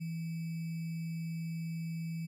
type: tone with sample-and-hold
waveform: sine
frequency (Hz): 164.3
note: E3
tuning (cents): -5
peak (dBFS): -35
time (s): 0-2.27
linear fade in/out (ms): 20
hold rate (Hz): 2450
effects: resampled to 32000 Hz